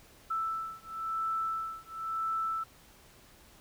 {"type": "beating tone pair", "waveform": "sine", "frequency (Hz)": [1321, 1321.97], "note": ["E6", "E6"], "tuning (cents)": [3, 5], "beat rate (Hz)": 0.97, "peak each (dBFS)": [-35, -35], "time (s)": [0.3, 2.64], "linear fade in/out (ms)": 10, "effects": ["pink hiss -58 dBFS RMS until 3.6 s"]}